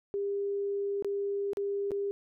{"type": "tone with dropouts", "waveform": "sine", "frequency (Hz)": 401, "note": "G4", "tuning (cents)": 39, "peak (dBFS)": -29, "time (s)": [0.14, 2.11], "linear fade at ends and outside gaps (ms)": 0, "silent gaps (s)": [[1.024, 1.046], [1.533, 1.571], [1.908, 1.917]], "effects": []}